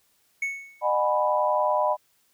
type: tone with exponential decay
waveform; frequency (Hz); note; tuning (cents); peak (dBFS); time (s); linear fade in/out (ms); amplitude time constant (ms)
triangle; 2211; C#7; -5; -21; 0.42-0.88; 5; 100
type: chord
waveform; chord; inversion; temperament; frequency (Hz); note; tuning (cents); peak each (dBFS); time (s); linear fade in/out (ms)
sine; G# minor seventh; second; equal with one note detuned; 608.4 / 740 / 830.6 / 987.8; D#5 / F#5 / G#5 / B5; -39 / 0 / 0 / 0; -24 / -29 / -29 / -24; 0.81-1.97; 50
effects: white hiss -66 dBFS RMS until 2.33 s